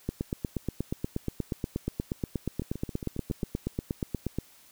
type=two click trains; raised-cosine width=3 ms; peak=-16 / -23 dBFS; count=37 / 7; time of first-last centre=0.09-4.386 / 2.62-3.436 s; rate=8.38 / 7.35 Hz; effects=white hiss -57 dBFS RMS until 4.71 s